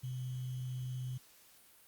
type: tone with sample-and-hold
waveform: sine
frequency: 127 Hz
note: B2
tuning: 49 cents sharp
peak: -37 dBFS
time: 0.03-1.18 s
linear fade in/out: 10 ms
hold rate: 3150 Hz
effects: white hiss -62 dBFS RMS until 1.87 s + Opus 48 kbps